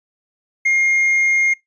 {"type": "tone", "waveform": "triangle", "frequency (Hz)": 2130, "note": "C7", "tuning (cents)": 30, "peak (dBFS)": -11, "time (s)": [0.65, 1.54], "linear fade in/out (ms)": 10, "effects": ["noise-tail reverb RT60 0.2 s tail -25 dB re dry", "resampled to 22050 Hz"]}